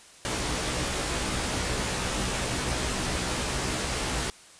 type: noise with comb filter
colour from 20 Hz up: pink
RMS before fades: -29 dBFS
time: 0.25-4.3 s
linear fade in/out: 0 ms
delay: 16 ms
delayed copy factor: +0.85
effects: white hiss -51 dBFS RMS until 4.59 s + resampled to 22050 Hz